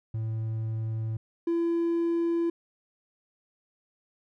triangle tone pair in turn, 111.1 / 337.4 Hz, A2 / E4, +17 / +40 cents, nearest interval octave + perfect fifth, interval 1923 cents, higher second, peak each -26 / -21 dBFS, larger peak second, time 0.14-1.17 / 1.47-2.5 s, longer neither, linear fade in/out 5 ms, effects tanh soft clip ceiling -18 dBFS

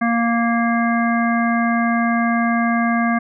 harmonic tone, 233.1 Hz, A#3, in tune, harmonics 1 / 3 / 5 / 7 / 9, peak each -17 / -22 / -24 / -25 / -27 dBFS, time 0.01-3.19 s, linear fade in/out 10 ms, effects none

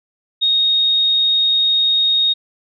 sine tone, 3729 Hz, A#7, in tune, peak -12 dBFS, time 0.41-2.34 s, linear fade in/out 20 ms, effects none

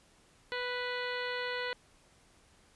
harmonic tone with a mistuned harmonic, 493.9 Hz, B4, in tune, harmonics 1 / 2 / 3 / 4 / 5 / 6 / 7 / 8 / 9, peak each -38 / -42 / -40 / -40 / -47 / -46 / -48 / -49 / -47 dBFS, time 0.52-1.73 s, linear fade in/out 0 ms, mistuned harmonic 9, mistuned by -50 cents, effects pink hiss -64 dBFS RMS until 2.75 s + resampled to 24000 Hz

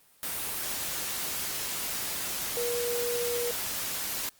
sine tone in noise, 479.6 Hz, A#4, 49 cents sharp, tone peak -29 dBFS, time 2.57-3.51 s, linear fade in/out 0 ms, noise white, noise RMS -33 dBFS, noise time 0.23-4.29 s, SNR +1 dB, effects white hiss -61 dBFS RMS until 4.39 s + Opus 32 kbps

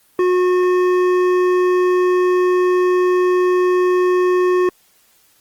sine tone with hard clipping, 363 Hz, F#4, 33 cents flat, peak -14 dBFS, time 0.19-4.69 s, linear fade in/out 2 ms, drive 11 dB, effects white hiss -55 dBFS RMS until 5.4 s + Opus 24 kbps

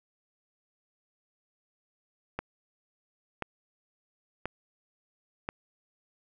click train, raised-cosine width 0.5 ms, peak -17 dBFS, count 4, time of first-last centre 2.39-5.489 s, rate 0.968 Hz, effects none

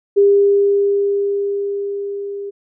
sine tone with level ramp, 401.6 Hz, G4, 42 cents sharp, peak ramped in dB -7 to -24 dBFS, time 0.16-2.51 s, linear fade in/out 20 ms, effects none

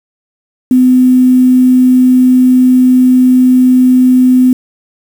sine tone with quantisation, 253.8 Hz, B3, 47 cents sharp, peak -3 dBFS, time 0.71-4.53 s, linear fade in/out 2 ms, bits 5, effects none

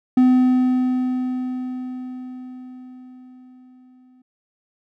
triangle tone with exponential decay, 253.8 Hz, B3, 47 cents sharp, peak -8 dBFS, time 0.17-4.22 s, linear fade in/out 5 ms, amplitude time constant 880 ms, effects none

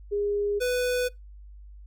sine / square tone pair in turn, 409.3 / 496.3 Hz, G#4 / B4, -25 / +8 cents, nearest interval minor third, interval 333 cents, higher second, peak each -24 dBFS, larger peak neither, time 0.11-0.6 / 0.6-1.09 s, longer neither, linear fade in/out 20 ms, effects noise-tail reverb RT60 0.2 s tail -23 dB re dry + added 50 Hz sine -43 dBFS peak until 1.86 s

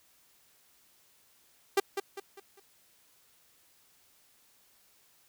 sawtooth tone with echo, 394.6 Hz, G4, 11 cents sharp, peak -18 dBFS, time 1.77-1.8 s, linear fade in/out 5 ms, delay 200 ms, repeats 4, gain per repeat -8 dB, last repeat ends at 2.6 s, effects white hiss -65 dBFS RMS until 5.28 s

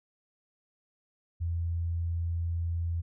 sine tone, 84.5 Hz, E2, 43 cents sharp, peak -28 dBFS, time 1.4-3.02 s, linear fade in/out 20 ms, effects none

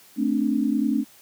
sine tone cluster, 220.1 / 262.6 / 292.6 Hz, A3 / C4 / D4, +1 / +6 / -6 cents, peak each -24 dBFS, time 0.16-1.05 s, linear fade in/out 50 ms, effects white hiss -52 dBFS RMS until 1.21 s + high-pass 80 Hz 12 dB/octave

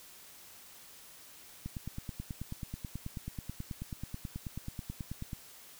click train, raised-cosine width 5 ms, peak -26 dBFS, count 35, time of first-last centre 1.66-5.332 s, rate 9.26 Hz, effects white hiss -54 dBFS RMS until 5.79 s

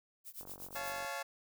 violet noise with tremolo, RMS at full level -44 dBFS, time 0.24-1 s, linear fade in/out 50 ms, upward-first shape triangle, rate 8.2 Hz, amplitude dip 100%
click train, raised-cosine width 1 ms, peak -38 dBFS, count 31, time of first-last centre 0.41-1.047 s, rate 47.1 Hz
20% pulse chord, Db augmented, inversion none, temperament just, 554.4 / 693 / 866.2 Hz, Db5 / F5 / A5, 0 / -14 / -27 cents, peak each -38 dBFS, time 0.75-1.23 s, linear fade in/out 10 ms
effects none

